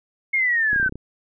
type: exponential sweep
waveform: sine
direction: down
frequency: 2176 to 1505 Hz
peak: -17 dBFS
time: 0.33-0.89 s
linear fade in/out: 10 ms
type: clicks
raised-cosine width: 3 ms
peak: -21 dBFS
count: 8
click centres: 0.731 / 0.761 / 0.799 / 0.829 / 0.862 / 0.894 / 0.924 / 0.956 s
effects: none